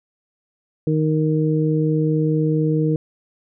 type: harmonic tone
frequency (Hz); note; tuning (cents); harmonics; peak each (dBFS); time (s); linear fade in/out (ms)
155.56; D#3; 0; 1 / 2 / 3; -18 / -21 / -23; 0.87-2.96; 2
effects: none